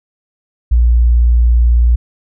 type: tone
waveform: sine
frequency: 59.1 Hz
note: A#1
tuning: 24 cents sharp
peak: -6 dBFS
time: 0.71-1.96 s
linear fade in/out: 10 ms
effects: none